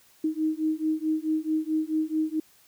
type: beating tone pair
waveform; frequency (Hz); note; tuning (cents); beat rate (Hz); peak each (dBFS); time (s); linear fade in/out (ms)
sine; 311.1 / 315.7; D#4 / D#4; 0 / +25; 4.6; -27; 0.24-2.4; 5
effects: white hiss -59 dBFS RMS until 2.67 s